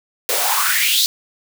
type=noise with high-pass filter sweep; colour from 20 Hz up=white; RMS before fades=-17 dBFS; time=0.29-1.06 s; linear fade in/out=0 ms; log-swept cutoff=440 to 4500 Hz; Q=5.4; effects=none